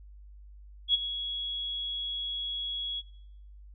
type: tone with ADSR envelope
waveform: sine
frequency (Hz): 3340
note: G#7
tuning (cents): +9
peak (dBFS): -19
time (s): 0.88-3.02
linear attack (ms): 61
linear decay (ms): 20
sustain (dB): -13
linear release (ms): 33
effects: noise-tail reverb RT60 0.7 s tail -18 dB re dry + added 50 Hz sine -47 dBFS peak until 3.74 s